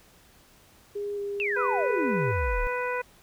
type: tone with vibrato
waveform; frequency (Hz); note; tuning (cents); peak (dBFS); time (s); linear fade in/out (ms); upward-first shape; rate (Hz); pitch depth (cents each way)
sine; 406.1; G#4; -39; -29; 0.95-2.32; 10; square; 2.2; 10
type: exponential sweep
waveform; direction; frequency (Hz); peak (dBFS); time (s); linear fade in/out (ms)
sine; down; 2767 to 30.87; -26; 1.4-2.67; 0
type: harmonic tone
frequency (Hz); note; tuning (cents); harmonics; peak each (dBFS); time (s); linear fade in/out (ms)
495.1; B4; +4; 1 / 2 / 3 / 4 / 5; -30 / -32 / -34 / -37 / -37; 1.56-3.02; 10
effects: pink hiss -57 dBFS RMS until 3.22 s